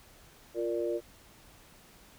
sine chord, Bb major, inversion second, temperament equal, 349.2 / 466.2 / 587.3 Hz, F4 / Bb4 / D5, 0 / 0 / 0 cents, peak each -32 / -34 / -35 dBFS, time 0.54-1.01 s, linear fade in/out 50 ms, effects pink hiss -57 dBFS RMS until 2.18 s

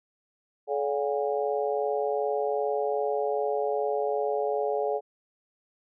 harmonic tone with a mistuned harmonic, 142.6 Hz, C#3, 49 cents sharp, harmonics 3 / 4 / 5 / 6, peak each -28 / -30 / -32 / -34 dBFS, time 0.67-5.01 s, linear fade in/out 50 ms, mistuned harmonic 6, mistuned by -88 cents, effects none

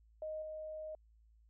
sine tone with level steps, 622.3 Hz, D#5, in tune, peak -39 / -42 dBFS, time 0.22-0.95 s, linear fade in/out 2 ms, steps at 0.42 s, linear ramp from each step 2 ms, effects added 55 Hz sine -63 dBFS peak until 1.49 s

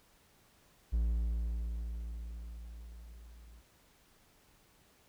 triangle tone with level ramp, 57.1 Hz, A#1, 35 cents flat, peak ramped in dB -25 to -51 dBFS, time 0.92-3.62 s, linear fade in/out 20 ms, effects pink hiss -66 dBFS RMS until 5.08 s

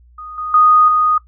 sine tone with level steps, 1240 Hz, D#6, 6 cents flat, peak -29 / -21 / -7 / -11 dBFS, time 0.18-1.18 s, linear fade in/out 5 ms, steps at 0.38 / 0.54 / 0.88 s, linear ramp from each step 2 ms, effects noise-tail reverb RT60 0.1 s tail -17 dB re dry + added 60 Hz sine -44 dBFS peak until 1.27 s

